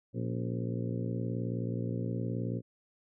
harmonic tone with a mistuned harmonic, 59 Hz, A#1, 22 cents sharp, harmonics 2 / 3 / 4 / 5 / 6 / 7 / 8 / 9, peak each -34 / -38 / -40 / -42 / -44 / -45 / -46 / -47 dBFS, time 0.13-2.62 s, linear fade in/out 50 ms, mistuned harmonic 5, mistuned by -78 cents, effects none

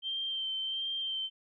sine tone with vibrato, 3136 Hz, G7, in tune, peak -32 dBFS, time 0.02-1.3 s, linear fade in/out 50 ms, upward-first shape sine, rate 1.4 Hz, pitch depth 20 cents each way, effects none

